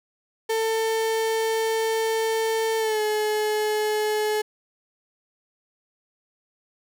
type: tone with pitch glide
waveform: 35% pulse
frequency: 446.2 to 426.1 Hz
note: A4 to G#4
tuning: +24 to +44 cents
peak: -20 dBFS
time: 0.49-4.42 s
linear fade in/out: 10 ms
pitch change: -80 cents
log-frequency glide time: 2.78-3.01 s
effects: none